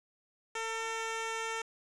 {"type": "tone", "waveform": "10% pulse", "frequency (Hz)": 450.4, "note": "A4", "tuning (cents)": 40, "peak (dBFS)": -26, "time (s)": [0.55, 1.62], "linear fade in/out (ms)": 5, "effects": ["resampled to 22050 Hz", "9-bit"]}